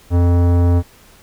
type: tone with tanh clipping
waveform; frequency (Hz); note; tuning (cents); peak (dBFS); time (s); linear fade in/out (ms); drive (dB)
sine; 87.31; F2; 0; -12; 0.1-0.83; 50; 18
effects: pink hiss -47 dBFS RMS until 1.22 s